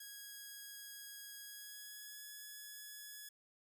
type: tone with pitch glide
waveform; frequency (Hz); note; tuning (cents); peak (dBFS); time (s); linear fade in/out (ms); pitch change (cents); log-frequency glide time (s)
5% pulse; 1653 to 1694.6; G#6 to G#6; -9 to +34; -39; 0-3.29; 5; +43; 1.4-2.23
effects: none